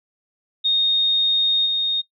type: tone with level steps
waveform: sine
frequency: 3700 Hz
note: A#7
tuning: 14 cents flat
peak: -15 / -18 dBFS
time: 0.64-2.02 s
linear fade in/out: 20 ms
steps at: 1.65 s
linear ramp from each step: 20 ms
effects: noise-tail reverb RT60 0.1 s tail -21 dB re dry